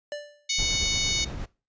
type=tone with exponential decay; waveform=square; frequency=587.3 Hz; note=D5; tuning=in tune; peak=-29 dBFS; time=0.12-0.49 s; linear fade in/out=1 ms; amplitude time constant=79 ms
type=harmonic tone; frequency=740 Hz; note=F#5; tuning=in tune; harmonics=3 / 4 / 5 / 6 / 7 / 8 / 9; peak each=-32 / -35 / -29 / -31 / -34 / -33 / -31 dBFS; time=0.49-1.25 s; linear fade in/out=10 ms
type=noise with tremolo; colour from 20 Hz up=brown; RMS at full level=-32 dBFS; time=0.58-1.46 s; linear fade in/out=10 ms; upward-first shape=sine; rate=8.6 Hz; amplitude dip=30%
effects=noise-tail reverb RT60 0.3 s tail -20 dB re dry + resampled to 16000 Hz